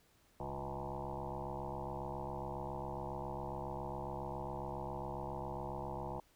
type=tone with frequency modulation; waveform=sine; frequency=493.9 Hz; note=B4; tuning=in tune; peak=-39 dBFS; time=0.4-6.2 s; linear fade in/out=2 ms; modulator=67.3 Hz; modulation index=6.9; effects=pink hiss -70 dBFS RMS until 6.35 s